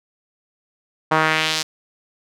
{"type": "tone with band-pass filter sweep", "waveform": "sawtooth", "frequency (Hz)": 157.4, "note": "D#3", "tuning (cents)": 20, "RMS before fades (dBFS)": -19, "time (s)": [1.11, 1.63], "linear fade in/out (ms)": 10, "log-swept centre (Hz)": [1000, 5500], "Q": 1.5, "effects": []}